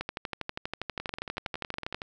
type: two click trains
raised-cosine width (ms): 0.3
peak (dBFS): -16 / -20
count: 25 / 12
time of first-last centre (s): 0.01-1.945 / 1-2.019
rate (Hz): 12.4 / 10.8
effects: none